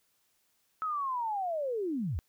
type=linear sweep; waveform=sine; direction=down; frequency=1300 to 61.74 Hz; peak=-30 dBFS; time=0.82-2.19 s; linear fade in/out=0 ms; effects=white hiss -73 dBFS RMS until 2.28 s